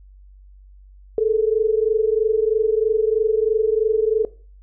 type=tone pair together; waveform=sine; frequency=428.8 / 451.9 Hz; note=A4 / A4; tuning=-45 / +46 cents; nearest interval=minor second; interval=91 cents; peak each=-18 dBFS; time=1.18-4.25 s; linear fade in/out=2 ms; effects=noise-tail reverb RT60 0.4 s tail -19 dB re dry + added 48 Hz sine -43 dBFS peak until 4.62 s